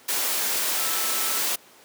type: tone in noise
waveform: sine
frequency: 1318.5 Hz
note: E6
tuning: in tune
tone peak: -36 dBFS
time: 0.77-1.39 s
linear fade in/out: 10 ms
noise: white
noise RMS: -25 dBFS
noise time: 0.08-1.56 s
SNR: -14 dB
effects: pink hiss -51 dBFS RMS until 1.84 s + high-pass 300 Hz 12 dB/octave